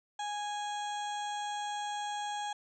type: harmonic tone with a mistuned harmonic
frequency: 828 Hz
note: G#5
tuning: 5 cents flat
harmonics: 1 / 2 / 3 / 4 / 5 / 7 / 8 / 9 / 10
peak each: -35 / -45 / -53 / -44 / -56 / -59 / -51 / -52 / -61 dBFS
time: 0.19-2.53 s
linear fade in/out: 5 ms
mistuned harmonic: 8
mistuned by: -23 cents
effects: none